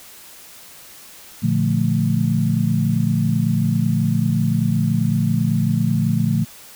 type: chord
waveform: sine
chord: Bb major seventh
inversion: none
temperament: equal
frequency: 116.54 / 146.83 / 174.61 / 220 Hz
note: Bb2 / D3 / F3 / A3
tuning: 0 / 0 / 0 / 0 cents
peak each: -21 dBFS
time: 1.42-6.45 s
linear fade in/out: 20 ms
effects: white hiss -42 dBFS RMS until 6.75 s